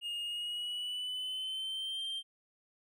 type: tone with pitch glide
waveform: triangle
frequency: 2847 to 3159 Hz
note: F7 to G7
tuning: +33 to +13 cents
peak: -34 dBFS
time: 0.01-2.23 s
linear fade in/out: 50 ms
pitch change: +180 cents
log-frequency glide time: 0.23-2 s
effects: none